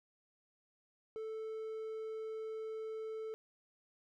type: tone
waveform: triangle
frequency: 440 Hz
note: A4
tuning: in tune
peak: -38 dBFS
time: 1.16-3.34 s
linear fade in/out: 0 ms
effects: none